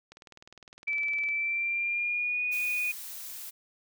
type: click train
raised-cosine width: 0.2 ms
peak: -31 dBFS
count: 24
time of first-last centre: 0.12-1.288 s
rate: 19.7 Hz
type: tone with pitch glide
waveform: sine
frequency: 2316 to 2468 Hz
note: D7 to D#7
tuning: -25 to -15 cents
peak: -27 dBFS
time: 0.87-2.92 s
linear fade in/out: 10 ms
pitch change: +110 cents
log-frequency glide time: 1.3-2.43 s
type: noise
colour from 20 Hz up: blue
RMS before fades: -41 dBFS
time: 2.51-3.51 s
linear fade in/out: 20 ms
effects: none